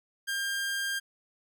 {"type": "tone", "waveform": "sawtooth", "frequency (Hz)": 1601, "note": "G6", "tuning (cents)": 36, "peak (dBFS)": -26, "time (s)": [0.27, 1], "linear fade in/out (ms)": 20, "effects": []}